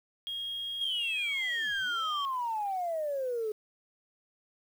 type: tone with pitch glide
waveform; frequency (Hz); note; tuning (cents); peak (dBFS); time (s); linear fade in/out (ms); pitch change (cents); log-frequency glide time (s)
sine; 3263 to 3165; G#7 to G7; -31 to +16; -33; 0.27-2.25; 0; -53; 1.38-2
type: exponential sweep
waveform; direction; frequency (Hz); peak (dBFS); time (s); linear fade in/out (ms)
sine; down; 3299 to 420; -29; 0.81-3.52; 5
effects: tanh soft clip ceiling -25 dBFS + 9-bit